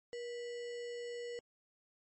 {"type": "tone with sample-and-hold", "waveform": "sine", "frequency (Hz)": 477.9, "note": "A#4", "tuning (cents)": 43, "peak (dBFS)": -40, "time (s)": [0.13, 1.39], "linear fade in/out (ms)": 0, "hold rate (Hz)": 2450, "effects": ["MP3 32 kbps"]}